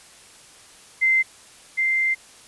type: tone pair in turn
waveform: sine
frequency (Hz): 2077 / 2088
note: C7 / C7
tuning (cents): -13 / -4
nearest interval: unison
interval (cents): 9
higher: second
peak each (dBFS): -15 / -18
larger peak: first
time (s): 1.01-1.23 / 1.77-2.15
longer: second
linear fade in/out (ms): 20
effects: white hiss -48 dBFS RMS until 2.47 s + resampled to 24000 Hz